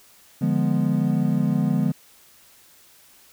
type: chord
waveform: triangle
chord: D diminished seventh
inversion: none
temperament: equal with one note detuned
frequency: 148.54 / 174.61 / 207.7 / 246.9 Hz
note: D3 / F3 / Ab3 / Cb4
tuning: +20 / 0 / 0 / 0 cents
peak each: -22 / -22 / -22 / -23 dBFS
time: 0.41-1.92 s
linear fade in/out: 10 ms
effects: white hiss -53 dBFS RMS until 3.32 s